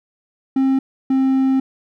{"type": "tone pair in turn", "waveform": "triangle", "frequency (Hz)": [266.8, 265.3], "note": ["C4", "C4"], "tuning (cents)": [34, 24], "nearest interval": "unison", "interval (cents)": 10, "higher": "first", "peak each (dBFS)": -11, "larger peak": "neither", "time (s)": [[0.56, 0.79], [1.1, 1.6]], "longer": "second", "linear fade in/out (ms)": 5, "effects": []}